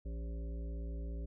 harmonic tone with a mistuned harmonic, 57.1 Hz, A#1, 35 cents flat, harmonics 1 / 3 / 5 / 7 / 9 / 10, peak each -38 / -50 / -53 / -55 / -60 / -59 dBFS, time 0.05-1.26 s, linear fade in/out 10 ms, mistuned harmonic 5, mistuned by -23 cents, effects none

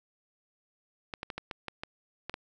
clicks, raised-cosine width 0.3 ms, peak -20 dBFS, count 9, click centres 1.138 / 1.231 / 1.302 / 1.38 / 1.512 / 1.683 / 1.835 / 2.296 / 2.341 s, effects none

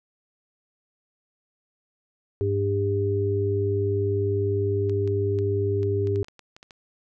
harmonic tone, 100 Hz, G2, 35 cents sharp, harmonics 1 / 3 / 4, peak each -24 / -34 / -24 dBFS, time 2.41-6.23 s, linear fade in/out 0 ms
clicks, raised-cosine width 0.2 ms, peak -28 dBFS, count 12, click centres 4.896 / 5.076 / 5.388 / 5.831 / 6.072 / 6.159 / 6.245 / 6.284 / 6.393 / 6.565 / 6.629 / 6.708 s
effects none

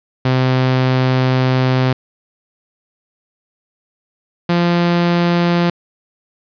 sawtooth tone pair in turn, 129.2 / 172.96 Hz, C3 / F3, -21 / -16 cents, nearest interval perfect fourth, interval 505 cents, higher second, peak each -8 dBFS, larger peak neither, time 0.25-1.93 / 4.49-5.7 s, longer first, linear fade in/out 5 ms, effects resampled to 11025 Hz + 7-bit

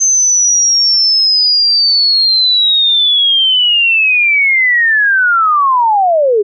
sine linear sweep, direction down, 6272 to 392 Hz, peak -7 dBFS, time 0-6.43 s, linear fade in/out 20 ms, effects none

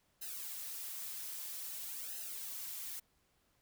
blue noise with flanger, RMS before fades -44 dBFS, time 0.21-3 s, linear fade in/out 10 ms, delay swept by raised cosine 0.87 to 6.07 ms, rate 0.51 Hz, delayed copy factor -0.8, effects pink hiss -75 dBFS RMS until 3.61 s

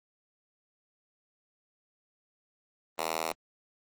5% pulse tone with high-pass filter, 80.7 Hz, E2, 36 cents flat, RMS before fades -33 dBFS, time 2.98-3.32 s, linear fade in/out 5 ms, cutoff 550 Hz, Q 0.67, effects Opus 24 kbps

